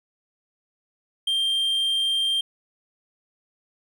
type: tone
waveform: triangle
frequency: 3176 Hz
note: G7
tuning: 22 cents sharp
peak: -19 dBFS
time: 1.27-2.41 s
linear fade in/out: 5 ms
effects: none